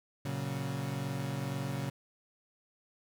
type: chord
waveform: 35% pulse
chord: F# major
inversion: first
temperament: equal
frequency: 116.54 / 138.59 / 185 Hz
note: A#2 / C#3 / F#3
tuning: 0 / 0 / 0 cents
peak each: -38 / -34 / -40 dBFS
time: 0.25-1.9 s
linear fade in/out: 5 ms
effects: none